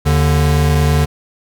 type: tone pair together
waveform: square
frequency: 77.78 / 147 Hz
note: D#2 / D3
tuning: 0 / +2 cents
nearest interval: major seventh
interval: 1102 cents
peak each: -14 dBFS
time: 0.05-1.06 s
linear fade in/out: 20 ms
effects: none